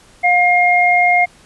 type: tone pair together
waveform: sine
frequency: 711 / 2131 Hz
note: F5 / C7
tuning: +31 / +31 cents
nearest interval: octave + perfect fifth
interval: 1900 cents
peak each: -12 dBFS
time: 0.23-1.26 s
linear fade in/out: 20 ms
effects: pink hiss -47 dBFS RMS until 1.45 s + resampled to 24000 Hz